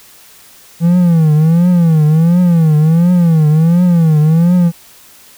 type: tone with vibrato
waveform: triangle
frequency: 164.81 Hz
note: E3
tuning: in tune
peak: -4 dBFS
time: 0.8-4.72 s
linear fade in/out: 50 ms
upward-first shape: triangle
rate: 1.4 Hz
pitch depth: 170 cents each way
effects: white hiss -41 dBFS RMS until 5.37 s